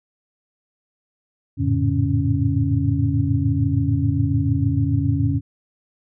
sine tone cluster, 88 / 107 / 113.8 / 141.9 / 278 Hz, F2 / A2 / A#2 / C#3 / C#4, +14 / -48 / -41 / +41 / +5 cents, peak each -23 dBFS, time 1.57-5.41 s, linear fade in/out 50 ms, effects none

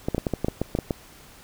clicks, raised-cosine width 2 ms, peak -10 dBFS, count 11, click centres 0.085 / 0.147 / 0.181 / 0.268 / 0.337 / 0.446 / 0.484 / 0.616 / 0.751 / 0.788 / 0.908 s, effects pink hiss -49 dBFS RMS until 1.43 s

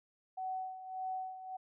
sine tone with tremolo, 751 Hz, F#5, 26 cents sharp, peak -35 dBFS, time 0.37-1.57 s, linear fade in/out 10 ms, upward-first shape sine, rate 1.7 Hz, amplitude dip 70%, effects none

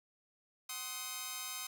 5% pulse chord, C diminished, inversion second, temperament just, 753.5 / 1046.5 / 1255.8 Hz, Gb5 / C6 / Eb6, +31 / 0 / +16 cents, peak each -38 / -33 / -32 dBFS, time 0.69-1.67 s, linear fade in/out 5 ms, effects none

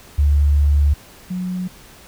sine tone pair in turn, 72.4 / 182.44 Hz, D2 / F#3, -24 / -24 cents, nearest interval octave + major third, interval 1600 cents, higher second, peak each -11 / -21 dBFS, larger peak first, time 0.18-0.94 / 1.3-1.68 s, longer first, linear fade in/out 10 ms, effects pink hiss -44 dBFS RMS until 2.07 s

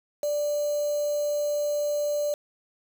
sine tone with quantisation, 588 Hz, D5, 2 cents sharp, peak -24 dBFS, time 0.23-2.34 s, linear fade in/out 2 ms, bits 6, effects none

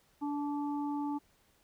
harmonic tone, 290 Hz, D4, 22 cents flat, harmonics 1 / 3 / 4, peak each -33 / -39 / -49 dBFS, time 0.21-1.19 s, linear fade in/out 20 ms, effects pink hiss -69 dBFS RMS until 1.63 s

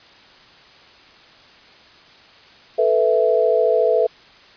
sine chord, A suspended second, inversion none, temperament equal, 440 / 493.9 / 659.3 Hz, A4 / B4 / E5, 0 / 0 / 0 cents, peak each -18 dBFS, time 2.78-4.07 s, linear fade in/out 10 ms, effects white hiss -47 dBFS RMS until 4.56 s + resampled to 11025 Hz

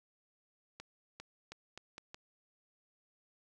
accelerating click train, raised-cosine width 0.2 ms, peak -29 dBFS, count 6, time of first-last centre 0.8-2.145 s, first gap 400 ms, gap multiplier 0.8, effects none

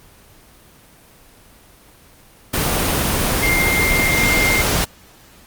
sine tone in noise, 2109 Hz, C7, 13 cents sharp, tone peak -16 dBFS, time 3.42-4.62 s, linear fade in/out 10 ms, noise pink, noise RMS -18 dBFS, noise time 2.53-4.85 s, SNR -1 dB, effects pink hiss -47 dBFS RMS until 5.46 s + Opus 24 kbps

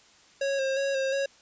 square tone with vibrato, 543 Hz, C#5, 36 cents flat, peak -26 dBFS, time 0.41-1.26 s, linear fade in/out 5 ms, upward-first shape square, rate 2.8 Hz, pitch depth 26 cents each way, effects white hiss -57 dBFS RMS until 1.41 s + resampled to 16000 Hz

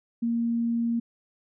sine tone, 233.1 Hz, A#3, in tune, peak -23 dBFS, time 0.22-1 s, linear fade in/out 10 ms, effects none

